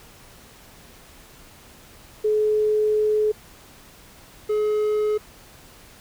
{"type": "tone pair in turn", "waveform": ["sine", "triangle"], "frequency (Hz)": [426.7, 424.3], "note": ["G#4", "G#4"], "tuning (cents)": [47, 37], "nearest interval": "unison", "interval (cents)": 10, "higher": "first", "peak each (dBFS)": -17, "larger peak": "neither", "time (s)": [[2.24, 3.32], [4.49, 5.18]], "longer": "first", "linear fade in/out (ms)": 10, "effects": ["pink hiss -48 dBFS RMS until 6 s"]}